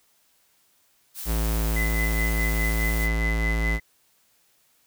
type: noise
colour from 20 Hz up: blue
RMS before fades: -35 dBFS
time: 1.14-3.09 s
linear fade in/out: 50 ms
type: tone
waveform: square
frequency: 55.4 Hz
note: A1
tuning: 13 cents sharp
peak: -23 dBFS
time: 1.25-3.8 s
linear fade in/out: 50 ms
type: tone with tremolo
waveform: sine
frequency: 2022 Hz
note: B6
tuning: 40 cents sharp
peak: -25 dBFS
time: 1.76-3.8 s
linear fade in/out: 5 ms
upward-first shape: sine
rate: 4.8 Hz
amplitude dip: 65%
effects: white hiss -64 dBFS RMS until 4.86 s